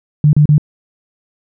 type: tone bursts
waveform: sine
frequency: 149 Hz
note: D3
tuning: 25 cents sharp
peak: -5 dBFS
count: 3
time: 0.24-0.581 s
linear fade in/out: 2 ms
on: 91 ms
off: 34 ms
effects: none